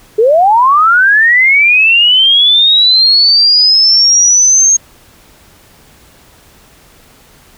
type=linear sweep; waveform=sine; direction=up; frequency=410.5 to 6490 Hz; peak=-4 dBFS; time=0.18-4.77 s; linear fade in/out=10 ms; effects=pink hiss -43 dBFS RMS until 7.57 s